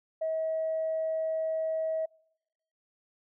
sine tone, 640 Hz, D#5, 49 cents sharp, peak -27 dBFS, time 0.21-2.06 s, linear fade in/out 10 ms, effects noise-tail reverb RT60 0.9 s tail -26 dB re dry + tanh soft clip ceiling -23 dBFS

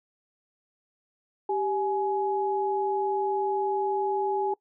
sine tone pair together, 392 / 839.5 Hz, G4 / G#5, 0 / +18 cents, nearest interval octave + minor second, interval 1318 cents, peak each -27 dBFS, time 1.49-4.54 s, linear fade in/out 5 ms, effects noise-tail reverb RT60 0.1 s tail -23 dB re dry

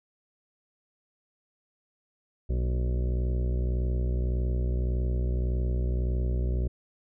harmonic tone with a mistuned harmonic, 61.74 Hz, B1, in tune, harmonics 1 / 2 / 3 / 4 / 5 / 6 / 7 / 8 / 9 / 10, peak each -25 / -33 / -41 / -43 / -48 / -40 / -48 / -49 / -49 / -51 dBFS, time 2.49-6.68 s, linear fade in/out 10 ms, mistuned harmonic 4, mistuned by -66 cents, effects none

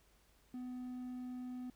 triangle tone, 250.5 Hz, B3, 25 cents sharp, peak -40 dBFS, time 0.54-1.7 s, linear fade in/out 2 ms, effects added 50 Hz sine -70 dBFS peak until 1.75 s + pink hiss -71 dBFS RMS until 1.75 s

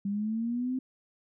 sine linear sweep, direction up, 196.7 to 261.6 Hz, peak -28 dBFS, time 0.05-0.79 s, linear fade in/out 5 ms, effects none

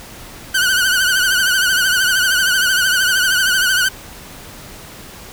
sawtooth tone with vibrato, 1500 Hz, F#6, 23 cents sharp, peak -9 dBFS, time 0.54-3.89 s, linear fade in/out 10 ms, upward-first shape triangle, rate 13 Hz, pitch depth 95 cents each way, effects pink hiss -36 dBFS RMS until 5.32 s

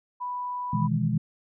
sine tone, 987.8 Hz, B5, in tune, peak -29 dBFS, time 0.2-0.88 s, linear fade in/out 20 ms
sine chord, E major seventh, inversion second, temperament equal, 123.47 / 155.56 / 164.81 / 207.7 Hz, B2 / D#3 / E3 / G#3, 0 / 0 / 0 / 0 cents, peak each -28 dBFS, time 0.73-1.18 s, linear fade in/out 5 ms
effects none

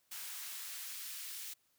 white noise with high-pass filter sweep, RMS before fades -45 dBFS, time 0.11-1.54 s, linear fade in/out 10 ms, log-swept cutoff 1100 to 2300 Hz, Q 0.76, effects white hiss -75 dBFS RMS until 1.78 s

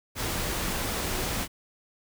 sine tone in noise, 372.7 Hz, F#4, 13 cents sharp, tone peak -37 dBFS, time 1.04-1.25 s, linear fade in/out 50 ms, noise pink, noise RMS -30 dBFS, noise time 0.15-1.48 s, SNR -10 dB, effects none

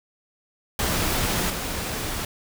pink noise with level steps, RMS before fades -24 / -29 dBFS, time 0.79-2.25 s, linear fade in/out 2 ms, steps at 1.5 s, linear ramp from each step 2 ms, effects none

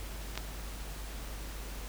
clicks, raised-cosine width 0.2 ms, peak -25 / -16 dBFS, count 2, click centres 0.355 / 0.376 s, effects added 50 Hz sine -40 dBFS peak until 1.88 s + pink hiss -46 dBFS RMS until 1.88 s

